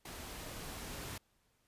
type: noise with level ramp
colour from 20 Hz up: pink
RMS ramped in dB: -47 to -44 dBFS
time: 0.05-1.18 s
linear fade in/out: 5 ms
effects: pink hiss -75 dBFS RMS until 1.67 s + resampled to 32000 Hz